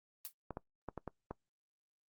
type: noise with exponential decay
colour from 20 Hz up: blue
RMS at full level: -39 dBFS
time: 0.25-0.33 s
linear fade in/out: 0 ms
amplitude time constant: 17 ms
type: clicks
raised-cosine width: 1 ms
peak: -27 dBFS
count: 6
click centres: 0.507 / 0.571 / 0.887 / 0.977 / 1.077 / 1.31 s
effects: noise-tail reverb RT60 0.1 s tail -22 dB re dry + Opus 24 kbps